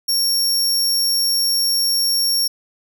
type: tone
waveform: sawtooth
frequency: 5520 Hz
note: F8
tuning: 21 cents flat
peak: -13 dBFS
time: 0.08-2.48 s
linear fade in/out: 10 ms
effects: none